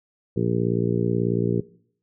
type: harmonic tone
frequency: 58.3 Hz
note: A#1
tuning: 1 cent sharp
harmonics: 2 / 3 / 4 / 5 / 6 / 7 / 8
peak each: -26 / -25 / -29 / -32 / -28 / -28 / -32 dBFS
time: 0.36-1.61 s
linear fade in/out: 10 ms
effects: noise-tail reverb RT60 0.6 s tail -21 dB re dry